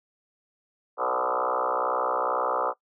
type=tone with frequency modulation; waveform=sine; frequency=880 Hz; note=A5; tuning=in tune; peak=-23 dBFS; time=0.97-2.74 s; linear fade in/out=50 ms; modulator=62.2 Hz; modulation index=7; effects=noise-tail reverb RT60 0.1 s tail -20 dB re dry